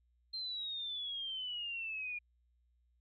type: exponential sweep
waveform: sine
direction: down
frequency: 4175 to 2415 Hz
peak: -38 dBFS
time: 0.33-2.19 s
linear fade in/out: 10 ms
effects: added 60 Hz sine -70 dBFS peak until 3 s